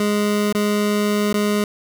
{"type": "tone with dropouts", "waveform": "25% pulse", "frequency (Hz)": 207.7, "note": "G#3", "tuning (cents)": 0, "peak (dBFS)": -13, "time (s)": [0, 1.64], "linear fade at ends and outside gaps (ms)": 2, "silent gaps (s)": [[0.526, 0.549], [1.329, 1.34]], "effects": []}